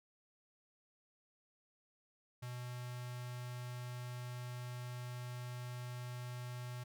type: tone with notch filter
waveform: square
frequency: 123.47 Hz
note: B2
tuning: in tune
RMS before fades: -45 dBFS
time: 2.42-6.84 s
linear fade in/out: 10 ms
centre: 300 Hz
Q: 0.63
effects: none